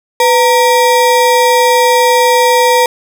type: ring-modulated tone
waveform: square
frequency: 712 Hz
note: F5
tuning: 33 cents sharp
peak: -4 dBFS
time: 0.2-2.86 s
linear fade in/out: 2 ms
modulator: 214 Hz
effects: none